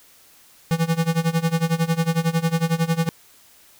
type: tone with tremolo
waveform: square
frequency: 164.81 Hz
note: E3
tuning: in tune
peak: -16 dBFS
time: 0.71-3.09 s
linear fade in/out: 0 ms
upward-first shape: sine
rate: 11 Hz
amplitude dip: 90%
effects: white hiss -52 dBFS RMS until 3.79 s